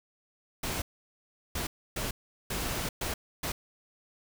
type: noise bursts at uneven times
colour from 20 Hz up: pink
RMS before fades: -33 dBFS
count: 6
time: 0.63-0.82 / 1.55-1.67 / 1.96-2.11 / 2.5-2.89 / 3.01-3.14 / 3.43-3.52 s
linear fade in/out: 5 ms
effects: none